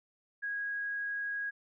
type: tone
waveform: sine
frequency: 1648 Hz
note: G#6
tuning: 14 cents flat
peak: -33 dBFS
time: 0.42-1.51 s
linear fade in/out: 20 ms
effects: none